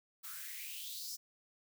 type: noise with high-pass filter sweep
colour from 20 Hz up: blue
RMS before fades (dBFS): -45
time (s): 0.23-1.17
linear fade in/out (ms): 20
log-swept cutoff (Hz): 1200 to 5600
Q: 5.1
effects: none